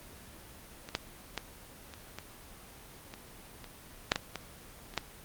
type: clicks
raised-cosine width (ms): 0.2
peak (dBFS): -25 / -12 / -16 / -27 / -22 / -25 / -28 / -6 / -12 / -18 / -29 / -11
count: 12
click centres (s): 0.889 / 0.951 / 1.377 / 1.938 / 2.186 / 3.139 / 3.643 / 4.119 / 4.159 / 4.357 / 4.939 / 4.977
effects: pink hiss -51 dBFS RMS until 5.24 s + Opus 24 kbps